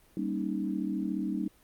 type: chord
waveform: sine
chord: Eb dominant seventh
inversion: first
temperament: equal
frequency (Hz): 196 / 233.1 / 277.2 / 311.1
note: G3 / Bb3 / Db4 / Eb4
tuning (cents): 0 / 0 / 0 / 0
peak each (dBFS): -33 / -37 / -36 / -34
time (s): 0.17-1.48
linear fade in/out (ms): 2
effects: pink hiss -62 dBFS RMS until 1.63 s + Opus 32 kbps